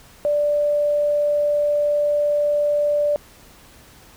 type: tone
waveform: sine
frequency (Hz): 587.3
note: D5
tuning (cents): 0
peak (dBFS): -16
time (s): 0.25-3.16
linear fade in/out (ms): 0
effects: pink hiss -48 dBFS RMS until 4.16 s